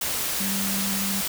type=tone in noise; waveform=sine; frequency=196 Hz; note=G3; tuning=in tune; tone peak=-28 dBFS; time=0.4-1.21 s; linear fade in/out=5 ms; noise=white; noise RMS=-27 dBFS; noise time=0.01-1.28 s; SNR=-4 dB; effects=none